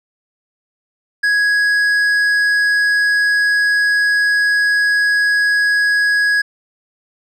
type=tone with tanh clipping; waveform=sine; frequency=1664 Hz; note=G#6; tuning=3 cents sharp; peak=-13 dBFS; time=1.23-6.42 s; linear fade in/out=10 ms; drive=8 dB; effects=none